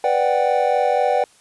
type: chord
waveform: triangle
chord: G major seventh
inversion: first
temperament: equal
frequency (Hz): 493.9 / 587.3 / 740 / 784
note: B4 / D5 / F#5 / G5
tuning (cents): 0 / 0 / 0 / 0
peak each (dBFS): -19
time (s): 0.04-1.24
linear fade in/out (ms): 2
effects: white hiss -53 dBFS RMS until 1.4 s + resampled to 24000 Hz